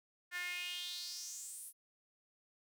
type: tone with high-pass filter sweep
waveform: sawtooth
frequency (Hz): 355.7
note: F4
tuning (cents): +32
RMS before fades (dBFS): -44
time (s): 0.31-1.73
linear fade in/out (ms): 50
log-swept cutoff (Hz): 1700 to 11000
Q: 4.7
effects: none